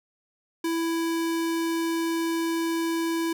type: tone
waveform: square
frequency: 331 Hz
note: E4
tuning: 7 cents sharp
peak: -25 dBFS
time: 0.64-3.33 s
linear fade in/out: 5 ms
effects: none